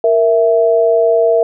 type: tone pair together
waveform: sine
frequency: 465.4 / 659.3 Hz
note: A#4 / E5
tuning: -3 / 0 cents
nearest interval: tritone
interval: 603 cents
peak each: -11 dBFS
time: 0.04-1.43 s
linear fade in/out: 2 ms
effects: none